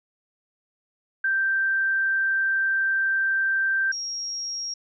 sine tone pair in turn, 1568 / 5598 Hz, G6 / F8, 0 / +3 cents, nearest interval octave + minor seventh, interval 2203 cents, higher second, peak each -20 / -28 dBFS, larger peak first, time 1.24-3.92 / 3.92-4.74 s, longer first, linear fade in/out 5 ms, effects none

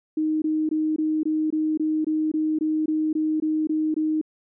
sine tone bursts, 311.1 Hz, D#4, in tune, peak -20 dBFS, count 15, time 0.17-4.214 s, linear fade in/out 5 ms, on 250 ms, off 21 ms, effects none

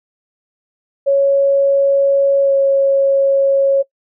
sine tone with pitch glide, 554.4 to 549 Hz, C#5 to C#5, 0 to -17 cents, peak -9 dBFS, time 1.06-3.83 s, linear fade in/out 20 ms, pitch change -17 cents, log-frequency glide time 2.42-2.53 s, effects noise-tail reverb RT60 0.1 s tail -22 dB re dry

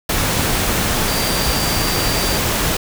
sine tone in noise, 4695 Hz, D8, 1 cent flat, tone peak -25 dBFS, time 1.08-2.38 s, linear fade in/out 5 ms, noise pink, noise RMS -18 dBFS, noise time 0.09-2.77 s, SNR -10 dB, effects none

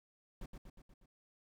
brown noise with echo, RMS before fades -45 dBFS, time 0.41-0.46 s, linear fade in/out 5 ms, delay 120 ms, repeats 5, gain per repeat -4 dB, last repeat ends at 1.06 s, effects none

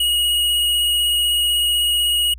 square tone with vibrato, 2890 Hz, F#7, 41 cents flat, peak -16 dBFS, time 0-2.34 s, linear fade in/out 5 ms, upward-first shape square, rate 16 Hz, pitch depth 10 cents each way, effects added 60 Hz sine -34 dBFS peak until 2.38 s

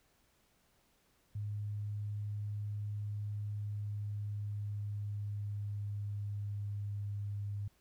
sine tone with pitch glide, 103.83 to 101.81 Hz, G#2 to G#2, 0 to -34 cents, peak -36 dBFS, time 1.35-7.68 s, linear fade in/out 5 ms, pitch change -34 cents, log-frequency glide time 3.43-7.44 s, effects pink hiss -72 dBFS RMS until 7.8 s

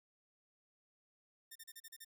5% pulse tone bursts, 1812 Hz, A#6, 50 cents flat, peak -39 dBFS, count 7, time 1.51-2.048 s, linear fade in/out 10 ms, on 46 ms, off 36 ms, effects none

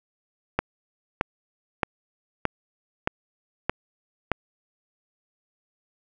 click train, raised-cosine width 0.5 ms, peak -6 dBFS, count 7, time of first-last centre 0.59-4.317 s, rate 1.61 Hz, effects none

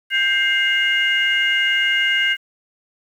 sine tone cluster, 1578 / 2104 / 2851 Hz, G6 / C7 / F7, +11 / +9 / +35 cents, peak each -19 dBFS, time 0.1-2.37 s, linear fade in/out 50 ms, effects tanh soft clip ceiling -7 dBFS + 8-bit

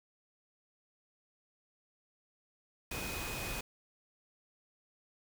sine tone in noise, 2501 Hz, D#7, 8 cents sharp, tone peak -44 dBFS, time 2.91-3.61 s, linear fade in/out 5 ms, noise pink, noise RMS -40 dBFS, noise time 2.91-3.61 s, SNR -7 dB, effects none

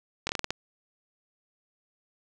slowing click train, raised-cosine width 0.2 ms, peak -11 dBFS, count 7, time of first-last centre 0.27-0.506 s, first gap 22 ms, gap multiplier 1.23, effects none

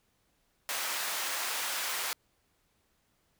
pink high-pass noise, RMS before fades -34 dBFS, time 0.69-2.13 s, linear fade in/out 0 ms, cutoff 970 Hz, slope 12 dB/octave, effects pink hiss -73 dBFS RMS until 3.39 s

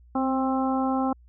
harmonic tone with a mistuned harmonic, 264.5 Hz, C4, 19 cents sharp, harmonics 1 / 2 / 3 / 4 / 5, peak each -24 / -32 / -28 / -33 / -35 dBFS, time 0.15-1.13 s, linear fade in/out 5 ms, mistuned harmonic 1, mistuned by -16 cents, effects added 60 Hz sine -50 dBFS peak until 1.28 s

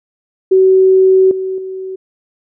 sine tone with level steps, 378.1 Hz, F#4, 38 cents sharp, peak -5 / -16 / -21 dBFS, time 0.51-1.96 s, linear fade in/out 10 ms, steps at 1.31 / 1.58 s, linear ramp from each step 2 ms, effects none

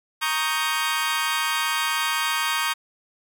20% pulse chord, Eb dominant seventh, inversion second, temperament equal, 932.3 / 1108.7 / 1244.5 / 1568 Hz, Bb5 / Db6 / Eb6 / G6, 0 / 0 / 0 / 0 cents, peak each -23 dBFS, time 0.21-2.74 s, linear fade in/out 20 ms, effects none

